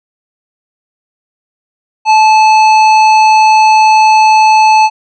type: tone with hard clipping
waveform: sine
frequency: 869 Hz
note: A5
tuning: 22 cents flat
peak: -5 dBFS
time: 2.05-4.9 s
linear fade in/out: 50 ms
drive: 11 dB
effects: resampled to 22050 Hz